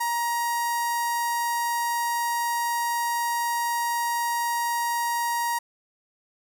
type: tone with notch filter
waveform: sawtooth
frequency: 944 Hz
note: A#5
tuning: 22 cents sharp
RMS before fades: -26 dBFS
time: 0-5.59 s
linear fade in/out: 10 ms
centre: 3200 Hz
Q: 1.1
effects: 10-bit